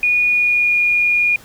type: tone with pitch glide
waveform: sine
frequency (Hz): 2453 to 2433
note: D#7 to D#7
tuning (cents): -25 to -39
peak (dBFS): -12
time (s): 0.03-1.36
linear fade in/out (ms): 2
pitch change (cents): -14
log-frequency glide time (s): 0.27-0.76
effects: pink hiss -43 dBFS RMS until 1.44 s